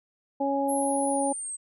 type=harmonic tone; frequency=277.2 Hz; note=C#4; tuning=in tune; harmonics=1 / 2 / 3; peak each=-28 / -28 / -28 dBFS; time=0.4-1.33 s; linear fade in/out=10 ms
type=linear sweep; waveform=sine; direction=down; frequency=11300 to 8180 Hz; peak=-32 dBFS; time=0.68-1.57 s; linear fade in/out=20 ms
effects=none